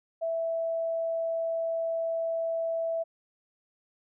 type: tone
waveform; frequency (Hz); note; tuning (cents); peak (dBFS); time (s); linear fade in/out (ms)
sine; 659.3; E5; 0; -27; 0.21-3.04; 20
effects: none